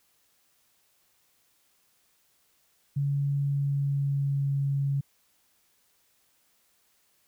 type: tone with pitch glide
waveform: sine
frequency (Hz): 141.1 to 139.32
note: C#3 to C#3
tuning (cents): +31 to +9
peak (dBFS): -24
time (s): 2.96-5.01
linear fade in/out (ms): 10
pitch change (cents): -22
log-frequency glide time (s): 3.39-4.51
effects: white hiss -68 dBFS RMS until 7.27 s